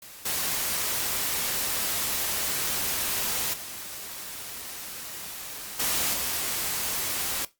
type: noise with level steps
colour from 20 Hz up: white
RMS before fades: -45 / -28 / -38 / -26 / -29 dBFS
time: 0.02-7.45 s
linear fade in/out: 2 ms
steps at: 0.25 / 3.53 / 5.79 / 6.13 s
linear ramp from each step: 10 ms
effects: noise-tail reverb RT60 0.2 s tail -17 dB re dry + Opus 48 kbps